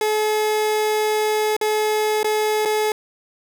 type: tone with dropouts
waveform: 30% pulse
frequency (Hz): 427.9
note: A4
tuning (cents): -48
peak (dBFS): -15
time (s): 0.01-2.92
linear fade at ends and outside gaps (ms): 2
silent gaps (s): 1.566-1.612 / 2.231-2.244 / 2.652-2.656
effects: none